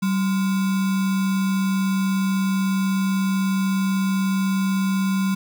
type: tone with sample-and-hold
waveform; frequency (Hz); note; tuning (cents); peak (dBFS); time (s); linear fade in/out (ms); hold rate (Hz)
sine; 191.9; G3; -37; -18; 0.02-5.35; 10; 1225
effects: none

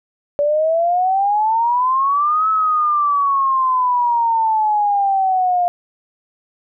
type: exponential two-way sweep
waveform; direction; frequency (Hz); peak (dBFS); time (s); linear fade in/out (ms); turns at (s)
sine; up then down; 573 to 1302 to 702; -13; 0.39-5.68; 0; 2.49
effects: none

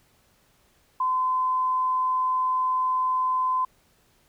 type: tone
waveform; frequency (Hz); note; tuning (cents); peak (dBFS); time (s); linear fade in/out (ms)
sine; 1024; C6; -38; -21; 1-3.65; 5
effects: pink hiss -63 dBFS RMS until 4.28 s

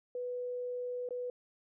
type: tone with dropouts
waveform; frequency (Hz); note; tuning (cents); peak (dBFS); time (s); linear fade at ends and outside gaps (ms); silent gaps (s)
sine; 493.9; B4; 0; -35; 0.15-1.3; 2; 1.089-1.107
effects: none

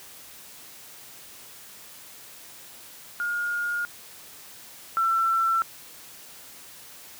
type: tone pair in turn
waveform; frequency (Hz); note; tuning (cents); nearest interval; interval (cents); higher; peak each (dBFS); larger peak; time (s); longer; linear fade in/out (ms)
sine; 1423 / 1343.1; F6 / E6; +32 / +32; minor second; 100; first; -25 / -20; second; 3.2-3.85 / 4.97-5.62; neither; 0
effects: white hiss -46 dBFS RMS until 7.19 s + high-pass 60 Hz 12 dB/octave

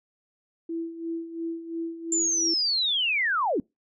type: tone with tremolo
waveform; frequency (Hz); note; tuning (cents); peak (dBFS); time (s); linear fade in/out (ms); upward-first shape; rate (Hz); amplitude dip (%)
sine; 331.5; E4; +10; -27; 0.69-2.54; 5; sine; 2.9; 70
type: linear sweep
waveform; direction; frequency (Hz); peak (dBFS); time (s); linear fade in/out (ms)
sine; down; 7270 to 220; -22; 2.12-3.6; 2
effects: noise-tail reverb RT60 0.2 s tail -26 dB re dry

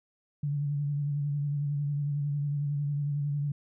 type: tone with vibrato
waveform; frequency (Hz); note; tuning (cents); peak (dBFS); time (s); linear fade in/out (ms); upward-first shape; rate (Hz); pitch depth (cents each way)
sine; 144.5; D3; -28; -27; 0.43-3.52; 5; sine; 11; 35
effects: none

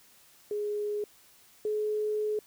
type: tone pair in turn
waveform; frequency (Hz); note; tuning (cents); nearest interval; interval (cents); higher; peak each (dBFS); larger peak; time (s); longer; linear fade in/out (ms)
sine; 416.5 / 425; G#4 / G#4; +5 / +40; unison; 35; second; -29 / -27; second; 0.51-1.04 / 1.65-2.39; second; 2
effects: white hiss -59 dBFS RMS until 2.46 s

